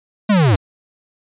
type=linear sweep; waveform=square; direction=down; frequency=220 to 88.3 Hz; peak=-11 dBFS; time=0.29-0.56 s; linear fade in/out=10 ms; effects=resampled to 8000 Hz